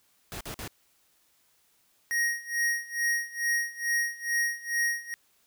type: noise bursts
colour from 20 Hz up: pink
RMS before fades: -38 dBFS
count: 3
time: 0.32-0.677 s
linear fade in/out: 0 ms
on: 87 ms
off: 48 ms
type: tone with tremolo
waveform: square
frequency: 1878 Hz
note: A#6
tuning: 12 cents sharp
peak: -24 dBFS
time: 2.11-5.14 s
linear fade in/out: 0 ms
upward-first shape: sine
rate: 2.3 Hz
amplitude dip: 90%
effects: white hiss -67 dBFS RMS until 5.46 s